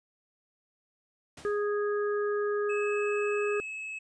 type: noise with exponential decay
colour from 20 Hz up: pink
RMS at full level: -44 dBFS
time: 1.37-1.75 s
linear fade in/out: 5 ms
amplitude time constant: 82 ms
type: harmonic tone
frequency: 413.7 Hz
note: G#4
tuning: 7 cents flat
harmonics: 1 / 3 / 4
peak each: -27 / -37 / -39 dBFS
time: 1.45-3.6 s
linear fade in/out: 0 ms
type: tone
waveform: triangle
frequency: 2586 Hz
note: E7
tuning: 34 cents flat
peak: -34 dBFS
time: 2.69-3.99 s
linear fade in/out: 10 ms
effects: resampled to 22050 Hz